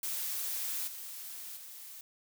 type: noise with level steps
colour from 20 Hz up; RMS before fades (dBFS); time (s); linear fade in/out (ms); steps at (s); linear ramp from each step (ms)
blue; -36 / -44 / -48; 0.03-2.01; 2; 0.87 / 1.56; 10
effects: none

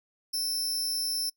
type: tone with amplitude modulation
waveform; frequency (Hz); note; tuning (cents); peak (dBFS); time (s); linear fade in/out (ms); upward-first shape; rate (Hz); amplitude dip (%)
sawtooth; 5310; E8; +12; -23; 0.33-1.3; 10; sine; 295; 50
effects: noise-tail reverb RT60 0.1 s tail -23 dB re dry

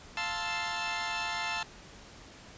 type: chord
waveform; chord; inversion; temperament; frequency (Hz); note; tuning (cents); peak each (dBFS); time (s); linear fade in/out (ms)
15% pulse; F major seventh; none; equal; 698.5 / 880 / 1046.5 / 1318.5; F5 / A5 / C6 / E6; 0 / 0 / 0 / 0; -33 / -28 / -33 / -33; 0.17-1.63; 2
effects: pink hiss -51 dBFS RMS until 2.57 s + resampled to 16000 Hz

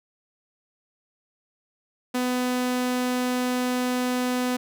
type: tone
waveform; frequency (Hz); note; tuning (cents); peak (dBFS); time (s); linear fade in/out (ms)
sawtooth; 250; B3; +21; -19; 2.14-4.57; 10
effects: none

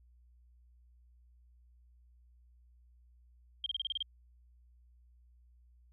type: tone bursts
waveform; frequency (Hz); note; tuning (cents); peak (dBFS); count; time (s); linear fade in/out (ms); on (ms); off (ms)
sine; 3199; G7; +34; -32; 8; 3.64-4.026; 2; 22; 30
effects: added 60 Hz sine -60 dBFS peak until 5.92 s

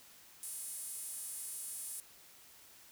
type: tone with high-pass filter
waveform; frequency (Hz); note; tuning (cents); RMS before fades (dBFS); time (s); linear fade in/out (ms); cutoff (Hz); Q
sawtooth; 426; G#4; +44; -44; 0.43-2; 0; 9600; 3.3
effects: white hiss -59 dBFS RMS until 2.91 s

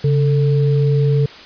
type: tone pair together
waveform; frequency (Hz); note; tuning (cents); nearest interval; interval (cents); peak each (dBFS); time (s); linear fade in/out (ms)
sine; 139.76 / 443.7; C#3 / A4; +15 / +14; octave + minor sixth; 1999; -12 / -20; 0.04-1.26; 5
effects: white hiss -37 dBFS RMS until 1.45 s + resampled to 11025 Hz

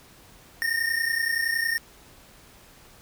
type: tone pair together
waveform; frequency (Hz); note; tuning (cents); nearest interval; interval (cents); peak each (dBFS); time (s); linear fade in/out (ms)
square; 1818.3 / 1849; A#6 / A#6; -44 / -15; unison; 29; -27; 0.62-1.78; 0
effects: pink hiss -52 dBFS RMS until 3.01 s

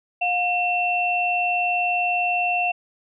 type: tone pair together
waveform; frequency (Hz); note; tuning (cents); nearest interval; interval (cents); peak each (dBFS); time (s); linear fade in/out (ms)
sine; 715.1 / 2700; F5 / E7; +41 / +41; octave + major seventh; 2300; -22; 0.21-2.72; 10
effects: none

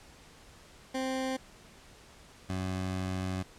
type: tone pair in turn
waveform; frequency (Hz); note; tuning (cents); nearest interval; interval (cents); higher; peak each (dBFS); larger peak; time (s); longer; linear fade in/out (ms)
20% pulse; 261.9 / 93.29; C4 / F#2; +2 / +15; octave + tritone; 1787; first; -26 / -27; first; 0.94-1.37 / 2.49-3.43; second; 10
effects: pink hiss -55 dBFS RMS until 3.58 s + low-pass 9000 Hz 12 dB/octave

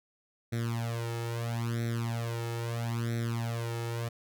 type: tone with flanger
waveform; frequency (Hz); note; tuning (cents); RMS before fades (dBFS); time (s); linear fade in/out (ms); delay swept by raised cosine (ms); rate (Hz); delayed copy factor
sawtooth; 116.54; A#2; 0; -33; 0.52-4.09; 10; 0.51 to 2.31; 0.76; +0.95
effects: none

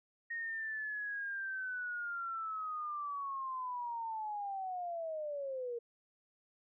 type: linear sweep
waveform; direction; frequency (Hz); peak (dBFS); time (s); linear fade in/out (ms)
sine; down; 1864.7 to 464; -37; 0.3-5.79; 10
effects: none

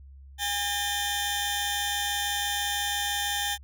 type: tone cluster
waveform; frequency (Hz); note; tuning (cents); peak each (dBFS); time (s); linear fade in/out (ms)
sawtooth; 815 / 1815 / 3119 / 3544; G#5 / A#6 / G7 / A7; -33 / -47 / -9 / +12; -28 / -29 / -30 / -30; 0.38-3.58; 50
effects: added 68 Hz sine -45 dBFS peak until 3.63 s

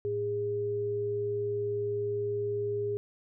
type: tone pair together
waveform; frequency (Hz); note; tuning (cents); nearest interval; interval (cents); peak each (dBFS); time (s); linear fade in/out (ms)
sine; 110 / 409.4; A2 / G#4; 0 / -25; octave + major seventh; 2275; -38 / -29; 0.05-2.97; 0
effects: none

